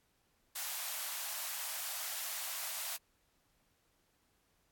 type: high-pass noise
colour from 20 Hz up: white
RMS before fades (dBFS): -40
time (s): 0.55-2.97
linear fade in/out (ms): 10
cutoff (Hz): 610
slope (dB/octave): 48
effects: pink hiss -75 dBFS RMS until 4.71 s + AAC 64 kbps